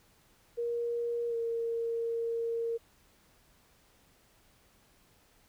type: tone with pitch glide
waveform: sine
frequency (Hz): 471.9 to 461.9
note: A#4 to A#4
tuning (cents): +21 to -16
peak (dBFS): -30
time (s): 0.57-2.78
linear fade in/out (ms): 20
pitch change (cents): -37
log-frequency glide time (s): 1.29-1.35
effects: pink hiss -65 dBFS RMS until 5.48 s